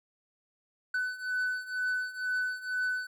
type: beating tone pair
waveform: triangle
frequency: 1500 / 1502.1 Hz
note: F#6 / F#6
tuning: +23 / +26 cents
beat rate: 2.1 Hz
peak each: -33 / -30 dBFS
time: 0.94-3.07 s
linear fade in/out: 5 ms
effects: none